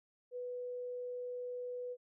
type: tone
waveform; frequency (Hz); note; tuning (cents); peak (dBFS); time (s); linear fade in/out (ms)
sine; 493.9; B4; 0; -39; 0.31-1.97; 50
effects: none